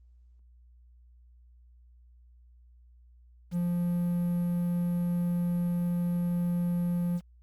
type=tone with quantisation; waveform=triangle; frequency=174.61 Hz; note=F3; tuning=in tune; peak=-24 dBFS; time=3.51-7.21 s; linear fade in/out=50 ms; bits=9; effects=added 60 Hz sine -54 dBFS peak until 7.42 s + Opus 32 kbps